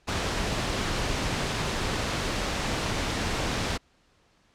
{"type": "noise", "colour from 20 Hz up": "pink", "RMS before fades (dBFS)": -28, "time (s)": [0.07, 3.78], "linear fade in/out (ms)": 20, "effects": ["pink hiss -64 dBFS RMS until 4.54 s", "low-pass 6000 Hz 12 dB/octave"]}